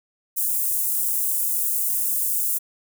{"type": "high-pass noise", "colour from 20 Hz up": "white", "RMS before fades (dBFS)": -23, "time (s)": [0.36, 2.59], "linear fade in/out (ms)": 20, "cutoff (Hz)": 8600, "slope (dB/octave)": 24, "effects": []}